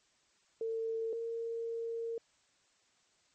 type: tone pair in turn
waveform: sine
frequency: 451 / 459.7 Hz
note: A4 / A#4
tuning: +43 / -24 cents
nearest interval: unison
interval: 33 cents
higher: second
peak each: -33 / -35 dBFS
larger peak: first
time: 0.61-1.13 / 1.13-2.18 s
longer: second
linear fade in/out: 2 ms
effects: white hiss -71 dBFS RMS until 3.34 s + MP3 32 kbps